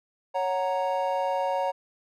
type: chord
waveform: triangle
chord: F# major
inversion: second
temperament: equal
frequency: 554.4 / 740 / 932.3 Hz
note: C#5 / F#5 / A#5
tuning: 0 / 0 / 0 cents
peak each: -26 / -28 / -27 dBFS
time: 0.34-1.72 s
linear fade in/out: 20 ms
effects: none